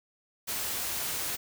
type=noise; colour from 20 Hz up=white; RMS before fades=-33 dBFS; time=0.47-1.37 s; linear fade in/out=20 ms; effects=none